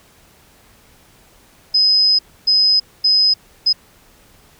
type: tone bursts at uneven times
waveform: sine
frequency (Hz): 5050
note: D#8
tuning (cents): +25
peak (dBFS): -10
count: 4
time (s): 1.74-2.19 / 2.47-2.8 / 3.04-3.34 / 3.66-3.73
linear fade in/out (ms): 10
effects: pink hiss -50 dBFS RMS until 4.59 s